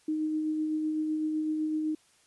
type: tone with tremolo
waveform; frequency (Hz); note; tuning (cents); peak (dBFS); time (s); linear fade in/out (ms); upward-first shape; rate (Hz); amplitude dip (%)
sine; 310.1; D#4; -6; -26; 0.08-1.95; 5; sine; 7.9; 25
effects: white hiss -64 dBFS RMS until 2.26 s + resampled to 24000 Hz